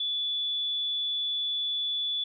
sine tone, 3450 Hz, A7, 35 cents flat, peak -27 dBFS, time 0-2.24 s, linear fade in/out 5 ms, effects none

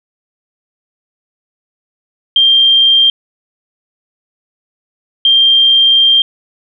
sine tone pair in turn, 3181 / 3181 Hz, G7 / G7, +25 / +25 cents, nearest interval unison, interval 0 cents, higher neither, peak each -5 dBFS, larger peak neither, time 2.36-3.1 / 5.25-6.22 s, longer second, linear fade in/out 2 ms, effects none

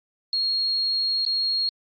sine tone with dropouts, 4278 Hz, C8, 38 cents sharp, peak -21 dBFS, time 0.33-1.69 s, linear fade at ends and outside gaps 1 ms, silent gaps 1.251-1.263 s, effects Opus 48 kbps

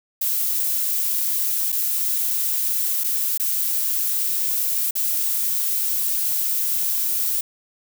violet noise with dropouts, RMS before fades -22 dBFS, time 0.21-7.41 s, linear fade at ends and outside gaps 5 ms, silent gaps 1.72-1.725 / 3.037-3.042 / 3.377-3.397 / 4.909-4.953 s, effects none

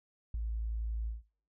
sine tone with ADSR envelope, 55.5 Hz, A1, 16 cents sharp, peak -30 dBFS, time 0.34-1.22 s, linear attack 4 ms, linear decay 6 ms, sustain -3 dB, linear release 150 ms, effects noise-tail reverb RT60 0.4 s tail -17 dB re dry

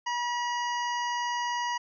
harmonic tone with a mistuned harmonic, 963 Hz, B5, 44 cents flat, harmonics 1 / 2 / 3 / 5 / 6 / 7, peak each -29 / -35 / -39 / -43 / -45 / -46 dBFS, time 0.06-1.78 s, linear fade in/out 10 ms, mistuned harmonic 7, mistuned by -77 cents, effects none

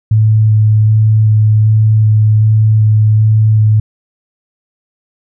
sine tone with vibrato, 108.3 Hz, A2, 27 cents flat, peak -5 dBFS, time 0.11-3.8 s, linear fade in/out 5 ms, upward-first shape square, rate 1.3 Hz, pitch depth 9 cents each way, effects none

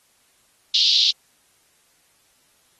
pink band-pass noise, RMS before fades -17 dBFS, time 0.74-1.11 s, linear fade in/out 5 ms, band 3400 to 4800 Hz, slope 48 dB/octave, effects white hiss -61 dBFS RMS until 2.79 s + AAC 32 kbps

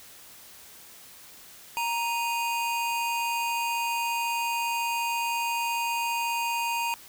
square tone pair together, 934.5 / 2489 Hz, A#5 / D#7, +4 / 0 cents, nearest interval octave + perfect fourth, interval 1696 cents, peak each -28 / -33 dBFS, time 1.77-6.94 s, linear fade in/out 0 ms, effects white hiss -49 dBFS RMS until 7.08 s

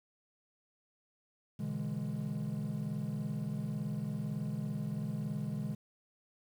triangle chord, E dominant seventh, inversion second, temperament equal, 123.47 / 146.83 / 164.81 / 207.7 Hz, B2 / D3 / E3 / G#3, 0 / 0 / 0 / 0 cents, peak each -39 / -36 / -39 / -36 dBFS, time 1.59-5.75 s, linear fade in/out 10 ms, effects tanh soft clip ceiling -27 dBFS + 10-bit

